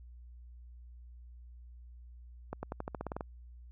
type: accelerating click train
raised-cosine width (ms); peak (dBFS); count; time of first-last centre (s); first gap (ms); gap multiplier
1; -23; 11; 2.53-3.208; 100; 0.91
effects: added 60 Hz sine -49 dBFS peak until 3.71 s